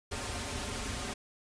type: noise with comb filter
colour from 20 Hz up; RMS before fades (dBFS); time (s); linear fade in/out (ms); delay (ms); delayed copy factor
pink; -37; 0.11-1.14; 10; 6.1; -0.7
effects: resampled to 22050 Hz